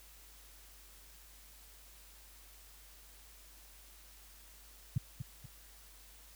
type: tone with echo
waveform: sine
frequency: 126.3 Hz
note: B2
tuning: 39 cents sharp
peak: -26 dBFS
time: 4.96-4.98 s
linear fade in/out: 5 ms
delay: 240 ms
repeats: 2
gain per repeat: -9 dB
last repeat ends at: 5.46 s
effects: added 50 Hz sine -59 dBFS peak until 6.35 s + white hiss -59 dBFS RMS until 6.35 s